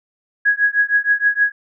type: tone with tremolo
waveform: sine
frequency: 1661.2 Hz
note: G#6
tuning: in tune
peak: -9 dBFS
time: 0.45-1.52 s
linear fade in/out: 10 ms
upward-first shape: triangle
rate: 6.4 Hz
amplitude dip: 100%
effects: none